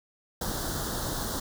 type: band-stop noise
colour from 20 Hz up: pink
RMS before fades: -32 dBFS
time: 0.41-1.4 s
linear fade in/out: 5 ms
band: 1700 to 3400 Hz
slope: 48 dB/octave
effects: none